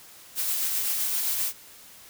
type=noise with tremolo; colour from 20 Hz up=blue; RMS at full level=-26 dBFS; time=0.35-1.53 s; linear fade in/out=50 ms; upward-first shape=sine; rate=7.7 Hz; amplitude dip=25%; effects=white hiss -49 dBFS RMS until 2.09 s